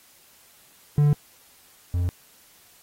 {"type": "tone pair in turn", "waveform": "triangle", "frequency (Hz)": [146.83, 88.16], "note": ["D3", "F2"], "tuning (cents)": [0, 17], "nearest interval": "major sixth", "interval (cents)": 883, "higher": "first", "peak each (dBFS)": [-13, -19], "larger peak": "first", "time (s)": [[0.98, 1.13], [1.94, 2.09]], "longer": "neither", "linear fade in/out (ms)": 0, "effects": ["white hiss -55 dBFS RMS until 2.82 s", "AAC 48 kbps"]}